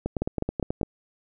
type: two click trains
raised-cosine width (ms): 2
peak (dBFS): -12 / -13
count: 4 / 8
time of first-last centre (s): 0.22-0.831 / 0.06-0.813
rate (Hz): 4.91 / 9.3
effects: none